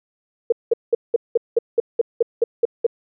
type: tone bursts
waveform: sine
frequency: 466.2 Hz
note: A#4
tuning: in tune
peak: -11 dBFS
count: 12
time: 0.5-2.866 s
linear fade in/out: 5 ms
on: 23 ms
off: 190 ms
effects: none

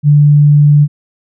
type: tone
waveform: sine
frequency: 146.83 Hz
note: D3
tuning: in tune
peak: -3 dBFS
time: 0.03-0.88 s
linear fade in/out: 50 ms
effects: none

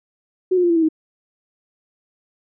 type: tone with pitch steps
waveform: sine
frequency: 370 / 358.4 / 347.2 / 336.4 / 325.8 / 315.7 Hz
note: F#4 / F4 / F4 / E4 / E4 / D#4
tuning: 0 / +45 / -10 / +35 / -20 / +25 cents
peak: -13 dBFS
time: 0.51-0.888 s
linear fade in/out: 10 ms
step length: 63 ms
effects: none

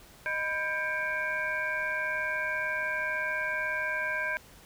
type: tone cluster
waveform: sine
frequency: 619 / 995 / 1586 / 2229 / 2375 Hz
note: D#5 / B5 / G6 / C#7 / D7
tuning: -9 / +13 / +20 / +9 / +19 cents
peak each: -38 / -39 / -30 / -38 / -39 dBFS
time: 0.26-4.37 s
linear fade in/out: 0 ms
effects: pink hiss -54 dBFS RMS until 4.65 s

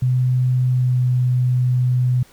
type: tone with pitch glide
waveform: sine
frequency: 126.8 to 125.49 Hz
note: B2 to B2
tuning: +46 to +28 cents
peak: -14 dBFS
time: 0.02-2.23 s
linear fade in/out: 5 ms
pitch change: -18 cents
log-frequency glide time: 0.68-1 s
effects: pink hiss -50 dBFS RMS until 2.32 s

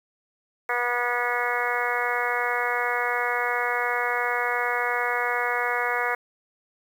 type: harmonic tone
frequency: 242.8 Hz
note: B3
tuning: 29 cents flat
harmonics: 2 / 3 / 4 / 5 / 6 / 7 / 8 / 9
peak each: -31 / -31 / -31 / -31 / -31 / -31 / -31 / -31 dBFS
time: 0.69-6.15 s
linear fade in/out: 5 ms
effects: 8-bit

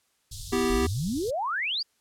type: band-stop noise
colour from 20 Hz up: pink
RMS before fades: -38 dBFS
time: 0.31-1.31 s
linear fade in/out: 10 ms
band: 130 to 3600 Hz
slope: 48 dB/octave
type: chord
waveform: square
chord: E minor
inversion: second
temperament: equal with one note detuned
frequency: 246.9 / 328.5 / 392 Hz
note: B3 / E4 / G4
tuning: 0 / -6 / 0 cents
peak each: -28 / -32 / -26 dBFS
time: 0.52-0.87 s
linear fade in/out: 10 ms
type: exponential sweep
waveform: sine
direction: up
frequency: 39.2 to 5000 Hz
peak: -26 dBFS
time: 0.7-1.83 s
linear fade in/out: 10 ms
effects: white hiss -70 dBFS RMS until 2 s + low-pass 11000 Hz 12 dB/octave

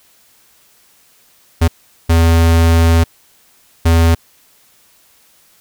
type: tone bursts at uneven times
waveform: square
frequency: 82.9 Hz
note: E2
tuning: 10 cents sharp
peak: -8 dBFS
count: 3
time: 1.61-1.68 / 2.09-3.04 / 3.85-4.15 s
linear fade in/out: 10 ms
effects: white hiss -51 dBFS RMS until 5.6 s

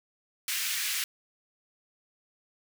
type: high-pass noise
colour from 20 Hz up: pink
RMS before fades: -31 dBFS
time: 0.48-1.04 s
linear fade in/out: 2 ms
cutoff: 1800 Hz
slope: 24 dB/octave
effects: none

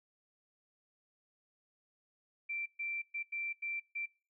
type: tone bursts at uneven times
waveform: sine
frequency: 2349 Hz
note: D7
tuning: in tune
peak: -36 dBFS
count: 6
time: 2.49-2.66 / 2.79-3.02 / 3.14-3.23 / 3.32-3.53 / 3.62-3.8 / 3.95-4.06 s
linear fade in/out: 10 ms
effects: noise-tail reverb RT60 0.4 s tail -24 dB re dry

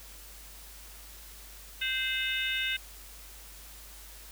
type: harmonic tone with a mistuned harmonic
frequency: 520 Hz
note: C5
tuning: 11 cents flat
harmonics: 3 / 4 / 5 / 6 / 7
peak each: -35 / -35 / -35 / -35 / -35 dBFS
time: 1.81-2.77 s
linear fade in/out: 10 ms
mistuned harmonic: 6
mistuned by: -110 cents
effects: added 50 Hz sine -50 dBFS peak until 4.31 s + white hiss -50 dBFS RMS until 4.31 s

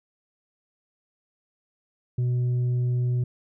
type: tone with tanh clipping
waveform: triangle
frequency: 123.47 Hz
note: B2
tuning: in tune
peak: -22 dBFS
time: 2.18-3.24 s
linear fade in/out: 5 ms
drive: 8 dB
effects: none

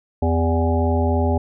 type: harmonic tone with a mistuned harmonic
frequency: 83.4 Hz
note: E2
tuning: 21 cents sharp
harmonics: 1 / 3 / 5 / 7 / 9 / 10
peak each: -18 / -23 / -25 / -26 / -28 / -28 dBFS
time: 0.22-1.38 s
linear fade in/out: 5 ms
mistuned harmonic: 5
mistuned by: -59 cents
effects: none

